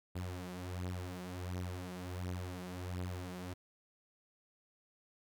sawtooth beating tone pair, 89.9 / 91.3 Hz, F#2 / F#2, -49 / -23 cents, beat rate 1.4 Hz, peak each -38 / -40 dBFS, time 0.15-3.54 s, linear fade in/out 10 ms, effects none

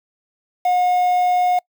triangle tone with quantisation, 722 Hz, F#5, 43 cents flat, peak -12 dBFS, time 0.65-1.59 s, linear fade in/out 5 ms, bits 6, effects noise-tail reverb RT60 0.1 s tail -26 dB re dry

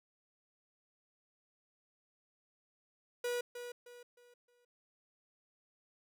45% pulse tone with echo, 485.6 Hz, B4, 29 cents flat, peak -34 dBFS, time 3.24-3.41 s, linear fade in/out 5 ms, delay 310 ms, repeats 4, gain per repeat -9 dB, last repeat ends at 4.65 s, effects none

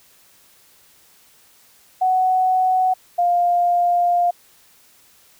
sine tone pair in turn, 744 / 702.2 Hz, F#5 / F5, +9 / +9 cents, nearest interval minor second, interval 100 cents, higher first, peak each -14 dBFS, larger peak neither, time 2.01-2.94 / 3.18-4.31 s, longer second, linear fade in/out 10 ms, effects white hiss -53 dBFS RMS until 5.39 s

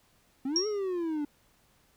triangle exponential two-way sweep, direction up then down, 255.1 to 433.8 to 287.5 Hz, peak -27 dBFS, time 0.45-1.25 s, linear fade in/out 5 ms, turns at 0.67 s
sine tone with exponential decay, 5588 Hz, F8, in tune, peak -21 dBFS, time 0.56-0.79 s, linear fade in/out 1 ms, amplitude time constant 49 ms
effects pink hiss -66 dBFS RMS until 1.96 s

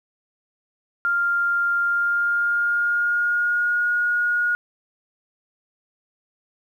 sine tone with pitch glide, 1396.9 to 1440.3 Hz, F6 to F#6, 0 to -47 cents, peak -18 dBFS, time 1.05-4.55 s, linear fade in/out 0 ms, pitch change +53 cents, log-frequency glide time 1.82-3.89 s, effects 9-bit

